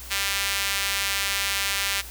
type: tone with high-pass filter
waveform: sawtooth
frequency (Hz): 197.9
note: G3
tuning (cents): +17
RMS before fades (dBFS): -26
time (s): 0.1-2.02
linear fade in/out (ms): 20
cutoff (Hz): 2200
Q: 0.99
effects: added 60 Hz sine -41 dBFS peak until 2.1 s + white hiss -41 dBFS RMS until 2.1 s